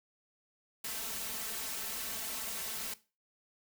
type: noise with comb filter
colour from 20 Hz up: white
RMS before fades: -39 dBFS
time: 0.84-2.94 s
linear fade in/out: 5 ms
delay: 4.5 ms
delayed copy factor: +0.95
effects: noise-tail reverb RT60 0.3 s tail -17 dB re dry